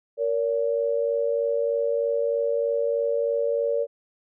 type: tone pair together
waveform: sine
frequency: 466.2 / 569.4 Hz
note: A#4 / C#5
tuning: 0 / +46 cents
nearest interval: minor third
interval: 346 cents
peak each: -24 dBFS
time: 0.17-3.87 s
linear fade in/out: 50 ms
effects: none